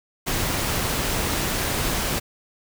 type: noise with amplitude modulation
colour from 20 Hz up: pink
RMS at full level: -23 dBFS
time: 0.26-2.2 s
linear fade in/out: 20 ms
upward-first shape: sine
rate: 201 Hz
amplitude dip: 30%
effects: none